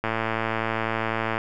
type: click train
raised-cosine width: 0.5 ms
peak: -10 dBFS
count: 151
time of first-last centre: 0.04-1.379 s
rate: 112 Hz
effects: none